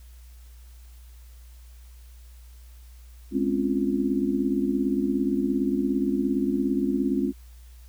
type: chord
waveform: sine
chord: Db major seventh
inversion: second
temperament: just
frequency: 207.9 / 259.9 / 277.2 / 346.5 Hz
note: Ab3 / C4 / Db4 / F4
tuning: +2 / -11 / 0 / -14 cents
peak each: -28 / -27 / -26 / -29 dBFS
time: 3.31-7.33 s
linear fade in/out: 50 ms
effects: added 60 Hz sine -44 dBFS peak until 7.88 s + white hiss -59 dBFS RMS until 7.88 s